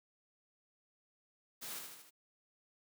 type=noise with echo; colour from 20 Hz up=white; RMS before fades=-45 dBFS; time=1.61-1.8 s; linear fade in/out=20 ms; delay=77 ms; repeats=4; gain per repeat=-4 dB; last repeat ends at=2.108 s; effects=high-pass 150 Hz 12 dB/octave